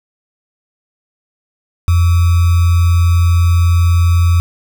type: tone with sample-and-hold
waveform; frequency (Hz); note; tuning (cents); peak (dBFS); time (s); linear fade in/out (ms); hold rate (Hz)
sine; 86; F2; -26; -7; 1.88-4.4; 0; 1225
effects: none